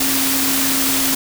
sine tone in noise, 269.2 Hz, C4, 49 cents sharp, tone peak -22 dBFS, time 0-1.15 s, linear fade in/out 5 ms, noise white, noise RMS -18 dBFS, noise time 0-1.15 s, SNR -7 dB, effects none

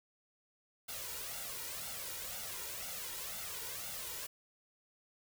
white noise with flanger, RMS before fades -43 dBFS, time 0.88-4.27 s, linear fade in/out 10 ms, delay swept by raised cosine 1.4 to 2.13 ms, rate 2 Hz, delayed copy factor +0.65, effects none

